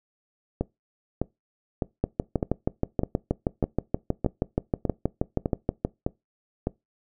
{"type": "two click trains", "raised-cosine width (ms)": 2, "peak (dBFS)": [-9, -11], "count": [25, 11], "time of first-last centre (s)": [[2.04, 5.85], [0.61, 6.671]], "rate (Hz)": [6.3, 1.65], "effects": ["noise-tail reverb RT60 0.2 s tail -22 dB re dry"]}